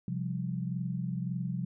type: chord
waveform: sine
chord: C suspended fourth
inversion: none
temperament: just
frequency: 130.81 / 174.42 / 196.22 Hz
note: C3 / F3 / G3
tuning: 0 / -2 / +2 cents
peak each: -35 / -34 / -39 dBFS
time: 0.08-1.65 s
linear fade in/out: 2 ms
effects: none